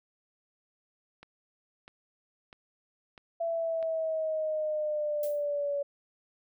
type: click train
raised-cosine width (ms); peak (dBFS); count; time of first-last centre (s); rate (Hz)
0.3; -32; 5; 1.23-3.827; 1.54
type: exponential sweep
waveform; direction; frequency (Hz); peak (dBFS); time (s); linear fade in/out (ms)
sine; down; 671 to 567; -28; 3.4-5.83; 10
type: noise with exponential decay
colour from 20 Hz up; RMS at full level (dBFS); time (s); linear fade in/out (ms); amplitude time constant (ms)
violet; -39; 5.23-5.46; 2; 49
effects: none